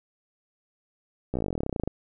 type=slowing click train; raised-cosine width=2 ms; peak=-15 dBFS; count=22; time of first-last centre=1.34-1.876 s; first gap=15 ms; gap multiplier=1.05; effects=none